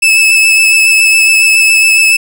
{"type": "tone with vibrato", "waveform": "40% pulse", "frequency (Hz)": 2612, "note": "E7", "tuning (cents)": -17, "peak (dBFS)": -4, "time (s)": [0.02, 2.17], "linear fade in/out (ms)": 10, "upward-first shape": "sine", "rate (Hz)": 7.2, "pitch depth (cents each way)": 16, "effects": []}